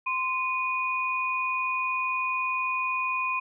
sine tone pair together, 1038 / 2469 Hz, C6 / D#7, -14 / -14 cents, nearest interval octave + minor third, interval 1500 cents, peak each -28 dBFS, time 0.06-3.4 s, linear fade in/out 10 ms, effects none

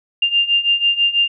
sine beating tone pair, 2794 / 2800.1 Hz, F7 / F7, 0 / +4 cents, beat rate 6.1 Hz, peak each -18 / -15 dBFS, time 0.22-1.28 s, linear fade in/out 5 ms, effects none

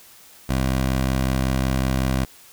15% pulse tone, 65.41 Hz, C2, in tune, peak -13 dBFS, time 0.49-2.25 s, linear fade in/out 5 ms, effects white hiss -48 dBFS RMS until 2.52 s

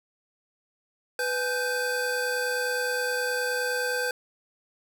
square tone cluster, 496.8 / 835 / 1560 Hz, B4 / G#5 / G6, +10 / +9 / -9 cents, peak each -30 / -38 / -29 dBFS, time 1.19-4.11 s, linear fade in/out 2 ms, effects none

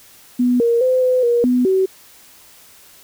sine tone with pitch steps, 246.8 / 468.1 / 512 / 507 / 475.6 / 249.1 / 379.5 Hz, B3 / A#4 / C5 / B4 / A#4 / B3 / F#4, -1 / +7 / -38 / +45 / +35 / +15 / +44 cents, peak -12 dBFS, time 0.39-1.86 s, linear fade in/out 10 ms, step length 210 ms, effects white hiss -46 dBFS RMS until 3.03 s

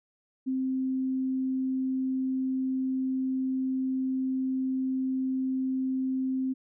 sine tone, 261.6 Hz, C4, in tune, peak -26 dBFS, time 0.46-6.54 s, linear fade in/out 20 ms, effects none

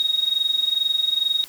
sine tone with amplitude modulation, 3756 Hz, A#7, 12 cents sharp, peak -15 dBFS, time 0-1.44 s, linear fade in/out 0 ms, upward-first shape sine, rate 22.3 Hz, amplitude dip 80%, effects white hiss -44 dBFS RMS until 1.48 s

